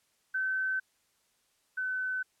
sine tone pair in turn, 1532 / 1514.4 Hz, G6 / F#6, -40 / +40 cents, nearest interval unison, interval 20 cents, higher first, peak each -28 / -30 dBFS, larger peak first, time 0.34-0.8 / 1.77-2.23 s, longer neither, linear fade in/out 10 ms, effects white hiss -72 dBFS RMS until 2.4 s + low-pass 11000 Hz 12 dB/octave

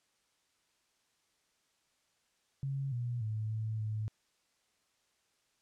sine tone with pitch steps, 137 / 120.7 / 108.6 / 109.9 / 108 Hz, C#3 / B2 / A2 / A2 / A2, -20 / -39 / -22 / -2 / -32 cents, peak -33 dBFS, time 2.63-4.08 s, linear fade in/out 0 ms, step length 290 ms, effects white hiss -75 dBFS RMS until 5.61 s + low-pass 8000 Hz 12 dB/octave

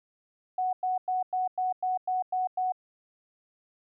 sine tone bursts, 740 Hz, F#5, in tune, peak -25 dBFS, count 9, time 0.58-2.722 s, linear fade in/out 5 ms, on 150 ms, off 99 ms, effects none

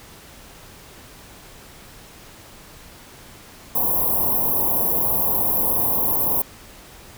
white band-stop noise, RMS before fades -20 dBFS, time 3.75-6.42 s, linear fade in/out 5 ms, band 1100 to 11000 Hz, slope 96 dB/octave, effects pink hiss -44 dBFS RMS until 7.17 s

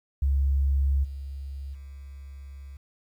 sine tone with level steps, 68.8 Hz, C#2, 12 cents flat, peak -20 / -33 / -39 dBFS, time 0.22-2.77 s, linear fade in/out 5 ms, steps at 1.03 / 1.73 s, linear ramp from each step 20 ms, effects 10-bit

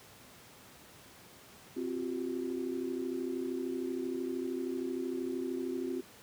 sine chord, C suspended fourth, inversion none, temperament equal with one note detuned, 261.6 / 349.2 / 382.2 Hz, C4 / F4 / G4, 0 / 0 / -44 cents, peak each -37 / -37 / -39 dBFS, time 1.76-6.01 s, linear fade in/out 10 ms, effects pink hiss -55 dBFS RMS until 6.22 s + high-pass 100 Hz 12 dB/octave

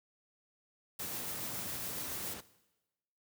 pink noise, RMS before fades -45 dBFS, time 0.99-2.41 s, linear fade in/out 10 ms
blue noise with tremolo, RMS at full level -40 dBFS, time 0.99-2.34 s, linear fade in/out 5 ms, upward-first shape sine, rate 7.2 Hz, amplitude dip 25%
effects noise-tail reverb RT60 1.0 s tail -18 dB re dry + high-pass 100 Hz 12 dB/octave

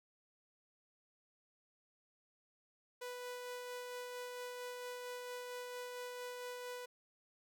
sawtooth tone with tremolo, 493.9 Hz, B4, in tune, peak -39 dBFS, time 3.01-6.86 s, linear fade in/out 10 ms, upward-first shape sine, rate 4.4 Hz, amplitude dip 25%, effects none

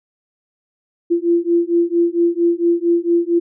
sine beating tone pair, 339.9 / 344.3 Hz, F4 / F4, -47 / -25 cents, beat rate 4.4 Hz, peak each -16 dBFS, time 1.1-3.4 s, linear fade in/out 20 ms, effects none

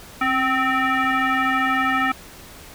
sine tone with frequency modulation, 266.3 Hz, C4, 31 cents sharp, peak -17 dBFS, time 0.21-2.12 s, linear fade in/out 5 ms, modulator 520 Hz, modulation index 3.8, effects pink hiss -42 dBFS RMS until 2.74 s

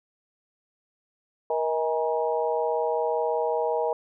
harmonic tone with a mistuned harmonic, 158.3 Hz, D#3, 30 cents sharp, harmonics 3 / 4 / 5 / 6, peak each -26 / -28 / -30 / -32 dBFS, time 1.5-3.93 s, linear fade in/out 2 ms, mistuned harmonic 5, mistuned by +71 cents, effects none

